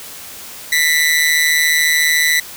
sawtooth tone with amplitude modulation, 1979 Hz, B6, 3 cents sharp, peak -5 dBFS, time 0.72-2.4 s, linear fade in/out 5 ms, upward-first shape sine, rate 154 Hz, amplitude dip 70%, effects white hiss -33 dBFS RMS until 2.56 s

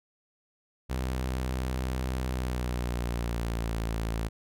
sawtooth tone with pitch glide, 63.8 to 55.86 Hz, C2 to A1, -43 to +27 cents, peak -25 dBFS, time 0.89-4.29 s, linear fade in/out 20 ms, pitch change -230 cents, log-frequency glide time 2.24-3.83 s, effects none

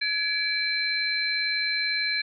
sine tone cluster, 1687 / 2320 / 4091 Hz, G#6 / D7 / C8, +27 / -22 / -40 cents, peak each -30 / -28 / -27 dBFS, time 0.01-2.22 s, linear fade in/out 10 ms, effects none

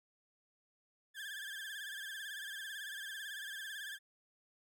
30% pulse tone with vibrato, 1661.2 Hz, G#6, in tune, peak -40 dBFS, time 1.14-3.99 s, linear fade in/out 50 ms, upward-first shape sine, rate 18 Hz, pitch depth 100 cents each way, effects none

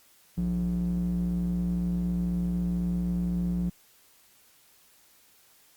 square tone with band-pass filter, 59 Hz, A#1, 22 cents sharp, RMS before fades -28 dBFS, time 0.37-3.7 s, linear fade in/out 10 ms, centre 160 Hz, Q 4.2, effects white hiss -60 dBFS RMS until 5.76 s + Opus 48 kbps

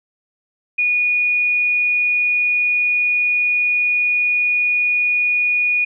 sine tone, 2455 Hz, D#7, 24 cents flat, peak -14 dBFS, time 0.78-5.85 s, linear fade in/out 10 ms, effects none

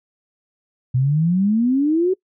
sine exponential sweep, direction up, 123.47 to 384.1 Hz, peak -14 dBFS, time 0.94-2.14 s, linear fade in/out 10 ms, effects noise-tail reverb RT60 0.1 s tail -24 dB re dry

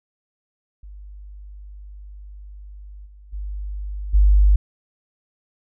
sine tone with level steps, 50 Hz, G1, 35 cents sharp, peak -36 / -42 / -26 / -10 dBFS, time 0.83-4.56 s, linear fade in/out 5 ms, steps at 3.05 / 3.32 / 4.13 s, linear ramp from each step 20 ms, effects none

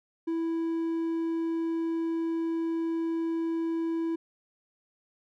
triangle tone, 329.6 Hz, E4, in tune, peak -25 dBFS, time 0.27-4.16 s, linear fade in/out 10 ms, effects none

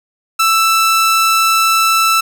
sawtooth tone, 1324 Hz, E6, 7 cents sharp, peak -6 dBFS, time 0.39-2.21 s, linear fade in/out 10 ms, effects none

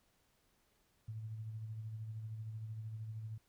sine tone with tremolo, 110 Hz, A2, in tune, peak -40 dBFS, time 1.08-3.38 s, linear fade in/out 5 ms, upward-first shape sine, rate 13 Hz, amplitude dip 40%, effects pink hiss -75 dBFS RMS until 3.48 s

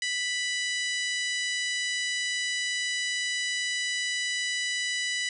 harmonic tone, 987.8 Hz, B5, in tune, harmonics 2 / 3 / 4 / 5 / 6 / 7 / 8 / 9, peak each -30 / -34 / -36 / -38 / -40 / -41 / -42 / -43 dBFS, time 0.02-5.29 s, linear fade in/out 2 ms, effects none

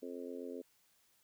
harmonic tone, 87.7 Hz, F2, 8 cents sharp, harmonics 3 / 4 / 5 / 6 / 7, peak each -46 / -49 / -46 / -50 / -57 dBFS, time 0.02-0.62 s, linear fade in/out 10 ms, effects white hiss -72 dBFS RMS until 1.23 s

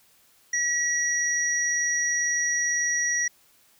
sine tone pair together, 1926 / 5771 Hz, B6 / F#8, -44 / -44 cents, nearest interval octave + perfect fifth, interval 1900 cents, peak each -25 / -25 dBFS, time 0.53-3.28 s, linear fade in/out 5 ms, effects white hiss -60 dBFS RMS until 3.79 s

